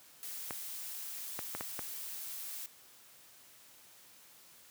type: noise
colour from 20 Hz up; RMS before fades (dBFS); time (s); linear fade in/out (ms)
blue; -43; 0.23-2.66; 0
type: clicks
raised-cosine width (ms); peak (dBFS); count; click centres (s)
0.5; -23; 5; 0.508 / 1.391 / 1.55 / 1.609 / 1.792
effects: white hiss -59 dBFS RMS until 4.7 s + high-pass 80 Hz 12 dB/octave